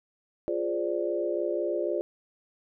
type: chord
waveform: sine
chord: D half-diminished seventh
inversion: first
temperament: equal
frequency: 349.2 / 415.3 / 523.3 / 587.3 Hz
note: F4 / Ab4 / C5 / D5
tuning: 0 / 0 / 0 / 0 cents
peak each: -30 / -33 / -34 / -31 dBFS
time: 0.48-2.01 s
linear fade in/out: 0 ms
effects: none